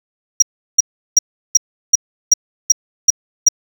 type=tone bursts; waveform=triangle; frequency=5720 Hz; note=F8; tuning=41 cents sharp; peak=-3 dBFS; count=9; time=0.4-3.487 s; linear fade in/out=5 ms; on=23 ms; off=360 ms; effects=none